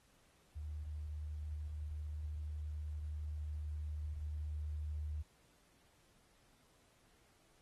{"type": "tone with level ramp", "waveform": "sine", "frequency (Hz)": 75.7, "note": "D#2", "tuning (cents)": -47, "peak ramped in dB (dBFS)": [-41, -38], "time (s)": [0.55, 5.23], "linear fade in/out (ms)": 20, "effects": ["pink hiss -71 dBFS RMS until 7.61 s", "AAC 32 kbps"]}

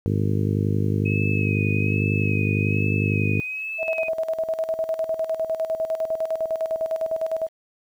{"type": "harmonic tone", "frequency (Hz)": 51, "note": "G#1", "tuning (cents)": -31, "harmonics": [2, 3, 4, 5, 6, 7, 8, 9], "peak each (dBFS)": [-22, -26, -28, -30, -32, -33, -34, -35], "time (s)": [0.06, 3.4], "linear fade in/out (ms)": 0}
{"type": "tone with vibrato", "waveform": "sine", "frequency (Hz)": 2548, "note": "D#7", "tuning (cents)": 41, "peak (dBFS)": -27, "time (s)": [1.05, 4.09], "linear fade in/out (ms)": 10, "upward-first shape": "sine", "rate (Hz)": 1.2, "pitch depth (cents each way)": 45}
{"type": "tone with tremolo", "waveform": "sine", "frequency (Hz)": 645, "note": "E5", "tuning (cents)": -38, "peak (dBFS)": -20, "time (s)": [3.78, 7.49], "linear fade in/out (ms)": 50, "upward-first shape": "square", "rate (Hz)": 9.9, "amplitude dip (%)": 70}
{"effects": ["9-bit"]}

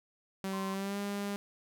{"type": "tone with pitch glide", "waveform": "sawtooth", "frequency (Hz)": [192.5, 201.8], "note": ["G3", "G#3"], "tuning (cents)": [-31, -49], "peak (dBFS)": -30, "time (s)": [0.44, 1.36], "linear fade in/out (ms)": 0, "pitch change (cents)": 82, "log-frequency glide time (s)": [0.72, 0.98]}
{"type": "tone", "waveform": "sine", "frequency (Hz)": 1046.5, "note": "C6", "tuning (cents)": 0, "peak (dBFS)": -40, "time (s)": [0.53, 0.74], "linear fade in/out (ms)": 0}
{"effects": []}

